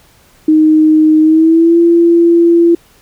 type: tone with pitch glide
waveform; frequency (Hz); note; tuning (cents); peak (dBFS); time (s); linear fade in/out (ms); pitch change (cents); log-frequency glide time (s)
sine; 311.1 to 339.3; D#4 to F4; 0 to -50; -4; 0.48-2.75; 5; +150; 1.21-1.78
effects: pink hiss -47 dBFS RMS until 3.01 s